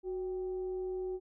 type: tone with frequency modulation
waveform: sine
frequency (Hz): 370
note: F#4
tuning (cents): 0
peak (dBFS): -34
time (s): 0.03-1.2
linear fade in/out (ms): 50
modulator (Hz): 413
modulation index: 0.24
effects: none